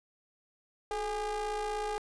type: ring-modulated tone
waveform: square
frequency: 199.6 Hz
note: G3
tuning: 32 cents sharp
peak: -30 dBFS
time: 0.91-1.98 s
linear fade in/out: 0 ms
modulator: 627 Hz
effects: resampled to 24000 Hz